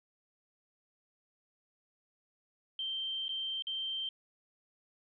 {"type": "tone with dropouts", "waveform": "sine", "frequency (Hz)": 3136, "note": "G7", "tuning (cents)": 0, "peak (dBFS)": -34, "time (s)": [2.79, 4.09], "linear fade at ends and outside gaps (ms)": 2, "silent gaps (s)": [[3.282, 3.291], [3.623, 3.669]], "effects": []}